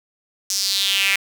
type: tone with high-pass filter sweep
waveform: sawtooth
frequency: 196 Hz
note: G3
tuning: in tune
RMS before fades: -20 dBFS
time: 0.5-1.16 s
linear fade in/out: 0 ms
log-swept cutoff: 5900 to 2200 Hz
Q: 4.2
effects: 7-bit